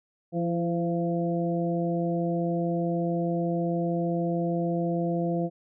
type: harmonic tone with a mistuned harmonic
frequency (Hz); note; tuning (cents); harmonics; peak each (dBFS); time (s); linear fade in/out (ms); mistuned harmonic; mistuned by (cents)
171.2; F3; -34; 1 / 2 / 3 / 4; -27 / -30 / -32 / -33; 0.32-5.5; 50; 2; -24
effects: none